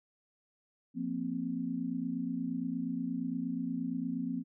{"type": "chord", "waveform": "sine", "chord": "F suspended fourth", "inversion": "none", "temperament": "equal", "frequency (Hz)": [174.61, 233.1, 261.6], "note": ["F3", "Bb3", "C4"], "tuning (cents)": [0, 0, 0], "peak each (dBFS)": [-39, -37, -35], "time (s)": [0.94, 4.44], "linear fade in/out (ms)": 50, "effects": []}